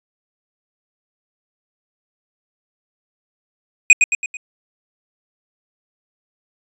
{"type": "tone with echo", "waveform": "square", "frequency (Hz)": 2489, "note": "D#7", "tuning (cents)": 0, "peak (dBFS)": -4, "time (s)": [3.9, 3.93], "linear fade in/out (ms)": 2, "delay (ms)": 110, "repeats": 4, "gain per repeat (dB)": -6, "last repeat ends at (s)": 4.37, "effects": ["resampled to 24000 Hz"]}